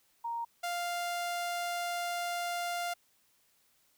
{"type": "tone pair in turn", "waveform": ["sine", "sawtooth"], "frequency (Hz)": [932.3, 698.4], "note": ["A#5", "F5"], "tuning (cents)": [0, 0], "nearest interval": "perfect fourth", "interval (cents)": 500, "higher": "first", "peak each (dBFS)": [-33, -29], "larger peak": "second", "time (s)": [[0.24, 0.45], [0.63, 2.94]], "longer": "second", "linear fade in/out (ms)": 10, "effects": ["white hiss -70 dBFS RMS until 3.97 s"]}